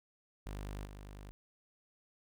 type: tone with level steps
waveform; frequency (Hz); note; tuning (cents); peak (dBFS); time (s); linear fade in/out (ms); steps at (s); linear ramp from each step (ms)
sawtooth; 50; G1; +35; -37 / -44; 0.46-1.31; 0; 0.85; 2
effects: none